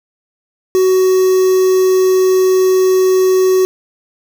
triangle tone with quantisation, 373.9 Hz, F#4, 18 cents sharp, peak -6 dBFS, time 0.75-3.65 s, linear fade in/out 0 ms, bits 4, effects none

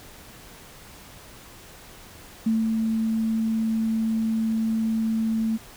sine tone with ADSR envelope, 222.8 Hz, A3, 22 cents sharp, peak -18 dBFS, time 2.46-5.58 s, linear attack 8 ms, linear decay 190 ms, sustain -3 dB, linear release 27 ms, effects pink hiss -46 dBFS RMS until 5.76 s

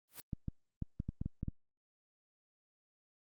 white noise with exponential growth, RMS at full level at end -43 dBFS, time 0.08-0.2 s, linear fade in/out 0 ms, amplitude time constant 26 ms
clicks, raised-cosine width 5 ms, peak -25 dBFS, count 9, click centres 0.332 / 0.483 / 0.823 / 1.001 / 1.09 / 1.215 / 1.26 / 1.431 / 1.483 s
effects Opus 32 kbps

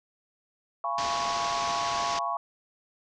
sine chord, C# dominant seventh, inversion first, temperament equal with one note detuned, 687.6 / 830.6 / 987.8 / 1108.7 Hz, E#5 / G#5 / B5 / C#6, -27 / 0 / 0 / 0 cents, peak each -33 / -35 / -34 / -30 dBFS, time 0.84-2.37 s, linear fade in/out 2 ms
white low-pass noise, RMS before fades -35 dBFS, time 0.98-2.19 s, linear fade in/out 2 ms, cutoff 6300 Hz, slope 48 dB/octave
effects none

